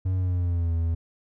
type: tone with pitch glide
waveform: triangle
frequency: 93.1 to 82.94 Hz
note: F#2 to E2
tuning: +11 to +11 cents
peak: -20 dBFS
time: 0.05-0.95 s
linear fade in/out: 10 ms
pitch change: -200 cents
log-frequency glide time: 0.16-0.73 s
effects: none